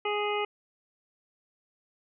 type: harmonic tone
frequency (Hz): 415.3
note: G#4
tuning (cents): 0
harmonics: 1 / 2 / 3 / 5 / 6 / 7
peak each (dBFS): -30 / -33 / -35 / -37 / -38 / -38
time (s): 0.05-0.45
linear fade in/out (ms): 5
effects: none